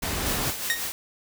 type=noise; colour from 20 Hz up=pink; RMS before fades=-28 dBFS; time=0.02-0.51 s; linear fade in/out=10 ms
type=noise with tremolo; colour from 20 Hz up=white; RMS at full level=-29 dBFS; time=0.26-0.92 s; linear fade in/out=0 ms; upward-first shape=triangle; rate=5.6 Hz; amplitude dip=55%
type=tone with exponential decay; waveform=sawtooth; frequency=1864.7 Hz; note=A#6; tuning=in tune; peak=-15 dBFS; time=0.7-0.88 s; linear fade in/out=0 ms; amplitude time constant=37 ms
effects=none